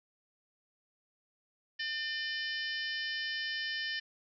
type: harmonic tone with a mistuned harmonic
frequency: 600 Hz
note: D5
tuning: 37 cents sharp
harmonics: 3 / 4 / 5 / 6 / 7 / 8 / 9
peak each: -36 / -48 / -40 / -49 / -47 / -45 / -45 dBFS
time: 1.79-4 s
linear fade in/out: 10 ms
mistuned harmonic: 9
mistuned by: -16 cents
effects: none